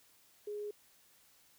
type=tone; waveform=sine; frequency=416 Hz; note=G#4; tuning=3 cents sharp; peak=-38 dBFS; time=0.47-0.71 s; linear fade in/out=5 ms; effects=white hiss -66 dBFS RMS until 1.58 s